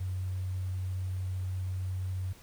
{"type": "tone with sample-and-hold", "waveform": "sine", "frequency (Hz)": 92.9, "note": "F#2", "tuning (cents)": 7, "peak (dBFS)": -31, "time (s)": [0, 2.33], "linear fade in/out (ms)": 10, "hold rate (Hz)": 8820, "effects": ["pink hiss -56 dBFS RMS until 2.42 s"]}